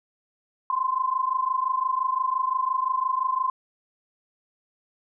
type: tone pair together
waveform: sine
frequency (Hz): 1027 / 1052.8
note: C6 / C6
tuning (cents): -33 / +10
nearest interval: unison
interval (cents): 43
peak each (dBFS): -25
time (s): 0.7-3.5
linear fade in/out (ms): 2
effects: none